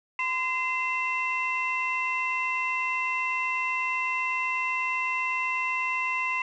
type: tone cluster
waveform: sine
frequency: 1025 / 2067 / 2696 Hz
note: C6 / C7 / E7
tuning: -36 / -22 / +38 cents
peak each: -29 dBFS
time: 0.19-6.42 s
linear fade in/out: 2 ms
effects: tanh soft clip ceiling -18 dBFS